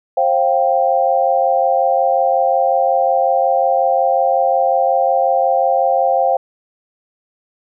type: chord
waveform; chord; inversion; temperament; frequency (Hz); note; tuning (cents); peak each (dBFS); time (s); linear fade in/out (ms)
sine; C suspended fourth; none; equal with one note detuned; 532.4 / 698.5 / 784; C5 / F5 / G5; +30 / 0 / 0; -16; 0.17-6.37; 5
effects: none